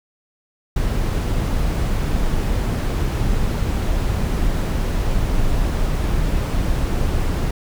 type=noise; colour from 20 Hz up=brown; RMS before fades=-19 dBFS; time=0.76-7.51 s; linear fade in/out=5 ms; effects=none